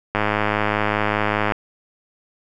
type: click train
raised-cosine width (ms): 0.5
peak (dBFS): -4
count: 145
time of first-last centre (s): 0.15-1.521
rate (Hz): 105
effects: none